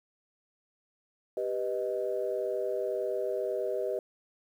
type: chord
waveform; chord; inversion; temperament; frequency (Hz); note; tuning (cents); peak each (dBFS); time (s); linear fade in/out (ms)
sine; G augmented; none; equal; 392 / 493.9 / 622.3; G4 / B4 / D#5; 0 / 0 / 0; -33; 1.37-3.99; 2
effects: tanh soft clip ceiling -19 dBFS + 10-bit